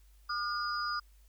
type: tone cluster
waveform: sine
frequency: 1207 / 1429 / 4946 Hz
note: D6 / F6 / D#8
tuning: +47 / +39 / -11 cents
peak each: -34 / -37 / -39 dBFS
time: 0.29-1 s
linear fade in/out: 10 ms
effects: added 50 Hz sine -57 dBFS peak until 1.28 s + white hiss -70 dBFS RMS until 1.28 s